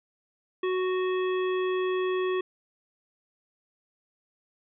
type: harmonic tone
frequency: 370 Hz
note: F#4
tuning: in tune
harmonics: 1 / 3 / 5 / 7 / 9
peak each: -25 / -35 / -39 / -42 / -44 dBFS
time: 0.63-2.41 s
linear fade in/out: 5 ms
effects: none